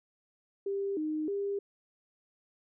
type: tone with pitch steps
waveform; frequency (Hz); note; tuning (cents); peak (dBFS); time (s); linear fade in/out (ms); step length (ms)
sine; 396.1 / 308.6 / 400.5; G4 / D#4 / G4; +18 / -14 / +37; -30; 0.66-1.59; 5; 310
effects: none